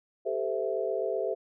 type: chord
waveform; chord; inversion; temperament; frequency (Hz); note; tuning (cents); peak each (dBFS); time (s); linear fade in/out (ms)
sine; A minor seventh; third; equal with one note detuned; 392 / 440 / 515.2 / 659.3; G4 / A4 / C5 / E5; 0 / 0 / -27 / 0; -33; 0.25-1.35; 20
effects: none